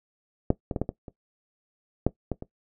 clicks, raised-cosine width 2 ms, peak -6 / -15 / -14 / -12 / -16 / -26 / -7 / -14 / -22 dBFS, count 9, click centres 0.504 / 0.712 / 0.762 / 0.816 / 0.891 / 1.082 / 2.066 / 2.317 / 2.424 s, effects noise-tail reverb RT60 0.1 s tail -17 dB re dry

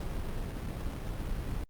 brown noise with sample-and-hold, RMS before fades -35 dBFS, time 0-1.64 s, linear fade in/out 5 ms, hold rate 4410 Hz, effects Opus 48 kbps

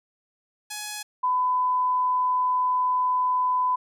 5% pulse / sine tone pair in turn, 841 / 1003.9 Hz, G#5 / B5, +22 / +28 cents, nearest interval minor third, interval 306 cents, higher second, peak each -20 dBFS, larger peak neither, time 0.7-1.03 / 1.23-3.76 s, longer second, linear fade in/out 10 ms, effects none

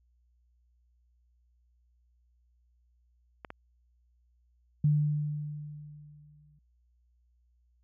clicks, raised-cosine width 0.5 ms, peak -25 dBFS, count 2, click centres 3.448 / 3.504 s
sine tone with exponential decay, 148.9 Hz, D3, 24 cents sharp, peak -20 dBFS, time 4.84-6.59 s, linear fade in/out 5 ms, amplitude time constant 380 ms
effects added 60 Hz sine -65 dBFS peak until 7.83 s

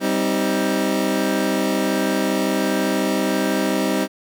25% pulse chord, C minor, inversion second, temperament equal with one note detuned, 196 / 261.6 / 314.2 Hz, G3 / C4 / Eb4, 0 / 0 / +17 cents, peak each -19 dBFS, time 0-4.08 s, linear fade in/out 50 ms, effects none

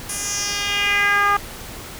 10% pulse tone with band-pass filter sweep, 406.4 Hz, G#4, 38 cents flat, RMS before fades -20 dBFS, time 0.09-1.37 s, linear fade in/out 5 ms, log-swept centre 9700 to 1100 Hz, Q 2.5, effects pink hiss -35 dBFS RMS until 1.99 s

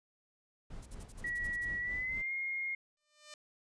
brown noise with tremolo, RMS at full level -45 dBFS, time 0.7-2.22 s, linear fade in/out 5 ms, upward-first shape sine, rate 4.2 Hz, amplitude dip 65%
violet noise bursts, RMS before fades -48 dBFS, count 10, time 0.82-1.653 s, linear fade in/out 10 ms, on 41 ms, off 47 ms
sine tone with pitch glide, 1928 to 2139 Hz, B6 to C7, -42 to +38 cents, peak -34 dBFS, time 1.24-2.75 s, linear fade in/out 5 ms, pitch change +180 cents, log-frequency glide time 1.79-2.32 s
5% pulse tone with exponential growth, 600 Hz, D5, 37 cents sharp, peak -35 dBFS, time 2.97-3.34 s, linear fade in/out 2 ms, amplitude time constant 79 ms
effects resampled to 22050 Hz

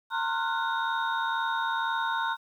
sine tone cluster, 915 / 1059 / 1404 / 1486 / 3709 Hz, A#5 / C6 / F6 / F#6 / A#7, -32 / +21 / +9 / +7 / -9 cents, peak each -29 / -33 / -34 / -32 / -37 dBFS, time 0.1-2.37 s, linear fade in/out 50 ms, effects tanh soft clip ceiling -17 dBFS + 10-bit

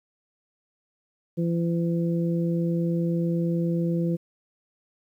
harmonic tone, 169.2 Hz, E3, 45 cents sharp, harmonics 1 / 2 / 3, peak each -23 / -29 / -33 dBFS, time 1.37-4.17 s, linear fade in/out 20 ms, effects 10-bit

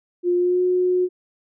sine tone with pitch glide, 353.7 to 363.2 Hz, F4 to F#4, +22 to -32 cents, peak -16 dBFS, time 0.23-1.09 s, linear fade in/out 50 ms, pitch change +46 cents, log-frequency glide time 0.36-0.62 s, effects none

